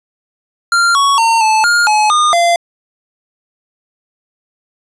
square tone with pitch steps, 1388 / 1115 / 911 / 873 / 1416 / 851 / 1220 / 688 Hz, F6 / C#6 / A#5 / A5 / F6 / G#5 / D#6 / F5, -11 / +10 / -40 / -14 / +23 / +42 / -34 / -26 cents, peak -9 dBFS, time 0.72-2.56 s, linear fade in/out 2 ms, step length 230 ms, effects resampled to 22050 Hz + 8-bit

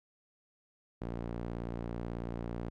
sawtooth tone with band-pass filter, 58.27 Hz, A#1, in tune, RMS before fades -39 dBFS, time 1.01-2.7 s, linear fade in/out 10 ms, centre 310 Hz, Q 0.53, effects none

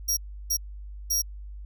sawtooth tone bursts at uneven times, 5650 Hz, F8, 19 cents sharp, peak -20 dBFS, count 3, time 0.08-0.17 / 0.5-0.57 / 1.1-1.22 s, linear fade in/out 10 ms, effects added 50 Hz sine -37 dBFS peak until 1.65 s

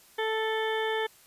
harmonic tone, 440 Hz, A4, in tune, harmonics 1 / 2 / 3 / 4 / 5 / 7 / 8, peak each -29 / -33 / -42 / -34 / -40 / -40 / -41 dBFS, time 0.18-1.07 s, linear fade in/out 10 ms, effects white hiss -57 dBFS RMS until 1.26 s + resampled to 32000 Hz

